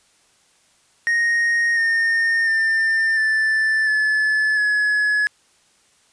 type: tone with pitch steps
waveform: triangle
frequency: 1864.7 / 1829.5 / 1794.9 / 1761.1 / 1727.8 / 1695.2 Hz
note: A#6 / A#6 / A6 / A6 / A6 / G#6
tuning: 0 / -33 / +34 / +1 / -32 / +35 cents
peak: -14 dBFS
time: 1.07-5.27 s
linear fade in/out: 0 ms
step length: 700 ms
effects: white hiss -58 dBFS RMS until 6.12 s + resampled to 22050 Hz